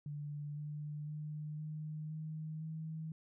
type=tone with pitch steps; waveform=sine; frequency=146.83 / 149.14 / 151.48 / 153.86 / 156.28 / 158.74 Hz; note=D3 / D3 / D#3 / D#3 / D#3 / D#3; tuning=0 / +27 / -46 / -19 / +8 / +35 cents; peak=-40 dBFS; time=0.06-3.12 s; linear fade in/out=2 ms; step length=510 ms; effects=none